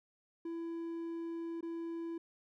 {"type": "tone with dropouts", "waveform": "triangle", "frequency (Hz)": 333.6, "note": "E4", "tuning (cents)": 21, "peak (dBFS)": -36, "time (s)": [0.45, 2.18], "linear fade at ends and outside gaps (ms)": 5, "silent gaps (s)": [1.609, 1.627], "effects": []}